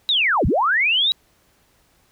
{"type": "linear two-way sweep", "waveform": "sine", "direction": "down then up", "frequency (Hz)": [3927, 34.02, 3927], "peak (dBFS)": -15, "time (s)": [0.09, 1.12], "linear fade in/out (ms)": 0, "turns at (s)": 0.46, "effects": ["pink hiss -60 dBFS RMS until 2.11 s"]}